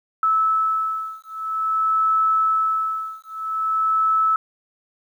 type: beating tone pair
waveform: sine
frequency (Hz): 1305 / 1305.5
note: E6 / E6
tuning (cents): -18 / -17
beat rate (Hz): 0.5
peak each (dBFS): -21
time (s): 0.23-4.36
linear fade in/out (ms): 2
effects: 9-bit